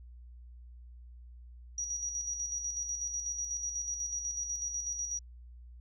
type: tone with tremolo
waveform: sine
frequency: 5780 Hz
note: F#8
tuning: 41 cents flat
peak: -32 dBFS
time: 1.78-5.19 s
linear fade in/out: 2 ms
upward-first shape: square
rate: 8.1 Hz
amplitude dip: 45%
effects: added 60 Hz sine -48 dBFS peak until 5.8 s